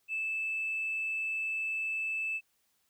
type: tone with tanh clipping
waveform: triangle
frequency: 2628 Hz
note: E7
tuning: 6 cents flat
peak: -31 dBFS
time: 0.08-2.41 s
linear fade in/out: 50 ms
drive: 4 dB
effects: white hiss -74 dBFS RMS until 2.89 s